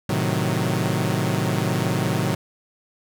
sawtooth chord, A diminished seventh, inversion none, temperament equal, 110 / 130.81 / 155.56 / 185 Hz, A2 / C3 / Eb3 / Gb3, 0 / 0 / 0 / 0 cents, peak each -22 dBFS, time 0.09-2.35 s, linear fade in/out 5 ms, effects none

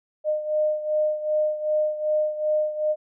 sine beating tone pair, 610 / 612.6 Hz, D#5 / D#5, -34 / -27 cents, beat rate 2.6 Hz, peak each -22 / -27 dBFS, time 0.24-2.96 s, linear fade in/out 50 ms, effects none

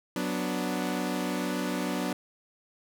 sawtooth chord, B minor, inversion second, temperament equal, 185 / 246.9 / 293.7 Hz, F#3 / B3 / D4, 0 / 0 / 0 cents, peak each -29 dBFS, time 0.16-2.13 s, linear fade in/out 2 ms, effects none

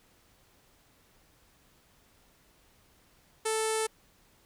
sawtooth tone with low-pass filter, 440.2 Hz, A4, 1 cent sharp, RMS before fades -30 dBFS, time 3.45-3.87 s, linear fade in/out 10 ms, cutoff 9300 Hz, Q 4.1, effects pink hiss -64 dBFS RMS until 4.45 s

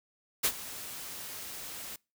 white noise with ADSR envelope, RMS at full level -25 dBFS, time 0.43-1.96 s, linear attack 18 ms, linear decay 66 ms, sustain -17 dB, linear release 4 ms, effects noise-tail reverb RT60 0.3 s tail -26 dB re dry

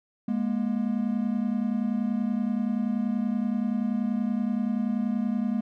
triangle tone pair together, 207.7 / 238.2 Hz, G#3 / A#3, 0 / +38 cents, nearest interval major second, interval 238 cents, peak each -25 dBFS, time 0.28-5.61 s, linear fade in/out 5 ms, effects none

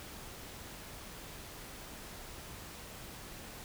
silence, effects pink hiss -48 dBFS RMS until 3.64 s

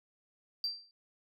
sine tone with exponential decay, 4699 Hz, D8, in tune, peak -27 dBFS, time 0.64-0.91 s, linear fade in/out 1 ms, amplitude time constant 58 ms, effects tanh soft clip ceiling -27 dBFS

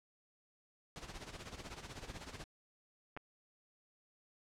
pink noise with tremolo, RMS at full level -46 dBFS, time 0.96-2.44 s, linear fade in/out 0 ms, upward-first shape sine, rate 16 Hz, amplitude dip 70%
clicks, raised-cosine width 0.5 ms, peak -31 dBFS, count 2, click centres 3.166 / 3.173 s
effects low-pass 7000 Hz 12 dB/octave

